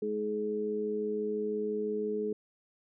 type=harmonic tone; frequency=105.9 Hz; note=G#2; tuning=34 cents sharp; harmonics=2 / 3 / 4; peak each=-37 / -41 / -31 dBFS; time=0.02-2.33 s; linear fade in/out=5 ms; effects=none